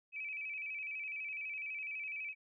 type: tone with vibrato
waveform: sine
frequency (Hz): 2434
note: D#7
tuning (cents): -39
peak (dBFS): -39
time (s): 0.12-2.35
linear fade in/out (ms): 50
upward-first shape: square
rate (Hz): 12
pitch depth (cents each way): 80
effects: none